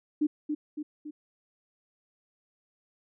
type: tone with echo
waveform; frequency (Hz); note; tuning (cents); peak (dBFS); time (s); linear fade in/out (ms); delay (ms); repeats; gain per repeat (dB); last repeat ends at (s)
sine; 300; D4; +37; -22; 0.21-0.27; 10; 280; 3; -5; 1.11
effects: none